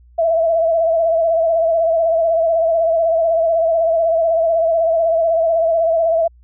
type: tone with vibrato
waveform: sine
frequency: 659.3 Hz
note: E5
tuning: in tune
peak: -12 dBFS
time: 0.18-6.28 s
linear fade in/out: 10 ms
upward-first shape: sine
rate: 16 Hz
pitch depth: 50 cents each way
effects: added 60 Hz sine -44 dBFS peak until 6.43 s

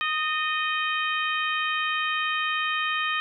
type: harmonic tone with a mistuned harmonic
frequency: 622.3 Hz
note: D#5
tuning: in tune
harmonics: 2 / 3 / 4 / 5 / 6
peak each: -28 / -29 / -30 / -32 / -38 dBFS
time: 0.01-3.2 s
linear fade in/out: 0 ms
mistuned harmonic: 3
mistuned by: -31 cents
effects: none

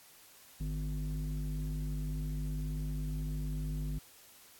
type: tone with low-pass filter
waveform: square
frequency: 51 Hz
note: G#1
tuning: 31 cents flat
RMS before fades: -36 dBFS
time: 0.6-3.99 s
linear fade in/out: 10 ms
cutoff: 200 Hz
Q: 9.2
effects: white hiss -58 dBFS RMS until 4.59 s + AAC 64 kbps

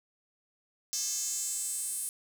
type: tone with high-pass filter sweep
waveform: square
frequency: 239.4 Hz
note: A#3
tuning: 46 cents sharp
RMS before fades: -34 dBFS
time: 0.93-2.09 s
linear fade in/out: 0 ms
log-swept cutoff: 6000 to 9600 Hz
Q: 4.5
effects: 10-bit

